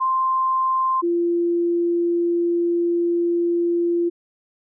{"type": "tone pair in turn", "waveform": "sine", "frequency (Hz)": [1046.5, 343.8], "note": ["C6", "F4"], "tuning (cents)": [0, -27], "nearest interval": "octave + perfect fifth", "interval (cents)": 1927, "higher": "first", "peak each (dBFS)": -17, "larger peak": "neither", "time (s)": [[0, 1.02], [1.02, 4.1]], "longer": "second", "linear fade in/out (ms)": 20, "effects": []}